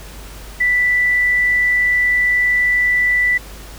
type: tone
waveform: sine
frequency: 1975.5 Hz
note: B6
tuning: in tune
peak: -12 dBFS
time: 0.6-3.38 s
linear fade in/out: 10 ms
effects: added 50 Hz sine -34 dBFS peak until 3.78 s + pink hiss -38 dBFS RMS until 3.78 s